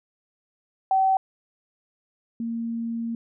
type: tone pair in turn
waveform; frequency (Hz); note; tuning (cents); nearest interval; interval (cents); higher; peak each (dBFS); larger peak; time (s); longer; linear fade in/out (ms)
sine; 766 / 230.7; G5 / A#3; -40 / -18; octave + major sixth; 2078; first; -17 / -26; first; 0.91-1.17 / 2.4-3.15; second; 2
effects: none